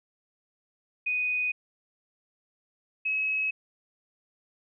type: tone pair in turn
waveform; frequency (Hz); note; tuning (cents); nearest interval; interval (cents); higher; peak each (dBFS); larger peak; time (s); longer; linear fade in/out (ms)
sine; 2489 / 2565; D#7 / E7; 0 / -48; minor second; 52; second; -25; neither; 1.06-1.52 / 3.05-3.51; neither; 10
effects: none